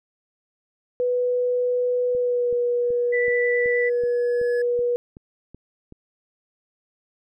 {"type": "tone with pitch glide", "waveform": "sine", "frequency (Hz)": [493.9, 483.7], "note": ["B4", "B4"], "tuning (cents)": [0, -36], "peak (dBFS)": -19, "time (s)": [1, 4.96], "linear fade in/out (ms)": 0, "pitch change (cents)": -36, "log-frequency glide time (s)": [2.15, 2.53]}
{"type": "click train", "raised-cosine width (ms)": 3, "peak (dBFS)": -29, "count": 11, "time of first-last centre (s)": [2.15, 5.924], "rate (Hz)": 2.65}
{"type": "tone with exponential growth", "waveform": "triangle", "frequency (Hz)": 1700, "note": "G#6", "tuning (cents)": 40, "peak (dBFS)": -29, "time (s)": [2.82, 4.62], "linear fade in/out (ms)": 5, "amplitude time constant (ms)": 390}
{"type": "tone with vibrato", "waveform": "sine", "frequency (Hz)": 1975.5, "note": "B6", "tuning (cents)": 0, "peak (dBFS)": -23, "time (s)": [3.12, 3.9], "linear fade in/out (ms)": 20, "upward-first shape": "sine", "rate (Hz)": 9.5, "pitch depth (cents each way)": 8}
{"effects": []}